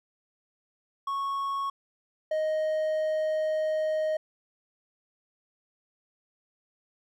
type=tone pair in turn; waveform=triangle; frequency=1104 / 623.4 Hz; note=C#6 / D#5; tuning=-7 / +3 cents; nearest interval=minor seventh; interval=990 cents; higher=first; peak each=-26 / -23 dBFS; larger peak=second; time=1.07-1.7 / 2.31-4.17 s; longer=second; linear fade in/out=5 ms; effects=none